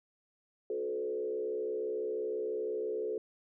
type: tone with frequency modulation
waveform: sine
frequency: 435.7 Hz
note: A4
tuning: 17 cents flat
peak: -32 dBFS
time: 0.7-3.18 s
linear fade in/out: 2 ms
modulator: 66 Hz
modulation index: 0.99
effects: none